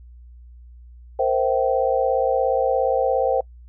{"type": "chord", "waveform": "sine", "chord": "C dominant seventh", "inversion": "third", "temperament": "equal with one note detuned", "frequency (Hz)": [466.2, 523.3, 659.3, 771.4], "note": ["Bb4", "C5", "E5", "G5"], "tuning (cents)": [0, 0, 0, -28], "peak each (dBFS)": [-24, -20, -26, -23], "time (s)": [1.19, 3.41], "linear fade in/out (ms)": 5, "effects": ["noise-tail reverb RT60 0.1 s tail -26 dB re dry", "added 60 Hz sine -41 dBFS peak until 3.68 s"]}